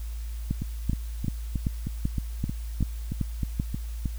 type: two click trains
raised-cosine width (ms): 5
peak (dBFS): -13 / -16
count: 9 / 12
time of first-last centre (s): 0.51-3.599 / 0.62-4.058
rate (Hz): 2.59 / 3.2
effects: added 56 Hz sine -31 dBFS peak until 4.18 s + white hiss -51 dBFS RMS until 4.18 s